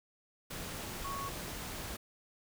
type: tone in noise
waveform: sine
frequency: 1108.7 Hz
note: C#6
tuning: in tune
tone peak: -38 dBFS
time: 1.04-1.29 s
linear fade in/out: 10 ms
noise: pink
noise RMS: -42 dBFS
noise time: 0.5-1.97 s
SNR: +1 dB
effects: none